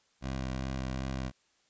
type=tone with vibrato; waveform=15% pulse; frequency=65.41 Hz; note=C2; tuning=in tune; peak=-27 dBFS; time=0.21-1.32 s; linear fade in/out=50 ms; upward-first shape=sine; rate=2.6 Hz; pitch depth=22 cents each way; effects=white hiss -70 dBFS RMS until 1.69 s + resampled to 16000 Hz